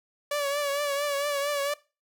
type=tone with vibrato; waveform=sawtooth; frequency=572 Hz; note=D5; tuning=46 cents flat; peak=-22 dBFS; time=0.31-1.74 s; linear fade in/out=5 ms; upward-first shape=triangle; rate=4.4 Hz; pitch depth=57 cents each way; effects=noise-tail reverb RT60 0.3 s tail -20 dB re dry